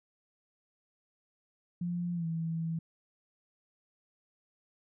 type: tone with pitch glide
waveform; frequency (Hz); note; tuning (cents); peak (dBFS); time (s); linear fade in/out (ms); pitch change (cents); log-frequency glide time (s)
sine; 174.61 to 163.86; F3 to E3; 0 to -10; -31; 1.81-2.79; 5; -110; 2.14-2.26
effects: none